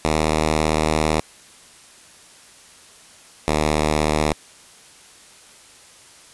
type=tone pair in turn; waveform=5% pulse; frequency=77.78 / 76.4 Hz; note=D#2 / D#2; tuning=0 / -31 cents; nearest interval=unison; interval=31 cents; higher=first; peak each=-6 dBFS; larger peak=neither; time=0.05-1.2 / 3.48-4.33 s; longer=first; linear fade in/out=0 ms; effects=white hiss -47 dBFS RMS until 6.33 s + resampled to 24000 Hz